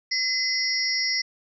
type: tone cluster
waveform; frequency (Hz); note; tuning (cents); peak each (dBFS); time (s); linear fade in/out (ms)
sine; 2033 / 4451 / 5050 / 5560; B6 / C#8 / D#8 / F8; +50 / +6 / +25 / -9; -27 / -34 / -28 / -26; 0.11-1.22; 10
effects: none